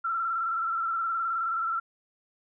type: tone with vibrato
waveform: sine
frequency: 1344 Hz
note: E6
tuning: 33 cents sharp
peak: -26 dBFS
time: 0.04-1.8 s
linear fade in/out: 10 ms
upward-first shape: square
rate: 19 Hz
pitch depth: 37 cents each way
effects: none